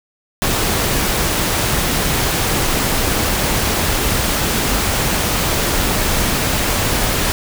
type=noise; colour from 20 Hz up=pink; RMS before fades=-17 dBFS; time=0.42-7.32 s; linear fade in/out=0 ms; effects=none